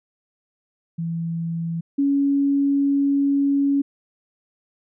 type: tone pair in turn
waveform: sine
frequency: 166.4 / 279.9 Hz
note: E3 / C#4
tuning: +17 / +17 cents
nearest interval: major sixth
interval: 900 cents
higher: second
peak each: -23 / -16 dBFS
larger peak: second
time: 0.98-1.81 / 1.98-3.82 s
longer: second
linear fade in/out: 10 ms
effects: none